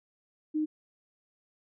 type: tone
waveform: sine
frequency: 307.6 Hz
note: D#4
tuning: 20 cents flat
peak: -26 dBFS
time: 0.54-0.66 s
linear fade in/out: 20 ms
effects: none